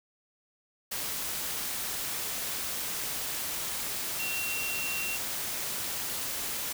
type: tone in noise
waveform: sine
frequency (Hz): 2735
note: F7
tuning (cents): -37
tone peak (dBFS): -33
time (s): 4.19-5.17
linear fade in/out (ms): 10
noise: white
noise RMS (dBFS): -34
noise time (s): 0.91-6.73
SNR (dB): -2
effects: none